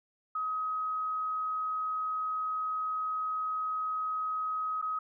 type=tone with dropouts; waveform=sine; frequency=1266 Hz; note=D#6; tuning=30 cents sharp; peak=-30 dBFS; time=0.35-4.99 s; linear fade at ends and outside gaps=5 ms; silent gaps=4.816-4.824 s; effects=none